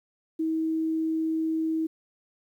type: tone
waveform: sine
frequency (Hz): 320.3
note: E4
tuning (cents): -50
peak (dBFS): -24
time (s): 0.39-1.87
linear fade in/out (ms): 10
effects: 10-bit